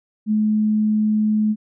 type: tone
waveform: sine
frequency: 214 Hz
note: A3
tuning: 48 cents flat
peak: -15 dBFS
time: 0.26-1.56 s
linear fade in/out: 50 ms
effects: none